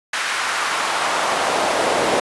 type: noise with high-pass filter sweep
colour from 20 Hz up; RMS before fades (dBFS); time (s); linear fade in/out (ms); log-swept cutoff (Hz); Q
brown; -20; 0.13-2.2; 5; 1600 to 490; 1.3
effects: resampled to 24000 Hz